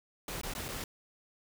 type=noise with dropouts; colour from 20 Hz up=pink; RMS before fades=-39 dBFS; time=0.28-0.84 s; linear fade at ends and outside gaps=2 ms; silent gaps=0.414-0.433 / 0.537-0.55 / 0.683-0.687 s; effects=none